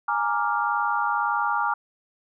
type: chord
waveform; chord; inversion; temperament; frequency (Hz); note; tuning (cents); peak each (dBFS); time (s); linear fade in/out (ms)
sine; Bb dominant seventh; third; equal; 830.6 / 932.3 / 1174.7 / 1396.9; Ab5 / Bb5 / D6 / F6; 0 / 0 / 0 / 0; -27; 0.08-1.74; 5
effects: none